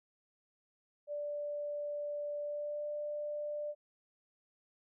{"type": "tone with pitch glide", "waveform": "sine", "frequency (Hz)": [586, 592.5], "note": ["D5", "D5"], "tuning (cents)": [-4, 15], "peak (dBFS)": -36, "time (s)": [1.07, 3.75], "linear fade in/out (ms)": 50, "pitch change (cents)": 19, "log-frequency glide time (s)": [2.4, 2.86], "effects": []}